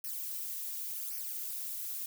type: noise with flanger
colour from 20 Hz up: violet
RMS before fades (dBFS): -39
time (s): 0.04-2.06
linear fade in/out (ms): 2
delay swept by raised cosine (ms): 0.26 to 3.86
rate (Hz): 0.9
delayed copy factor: -1
effects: none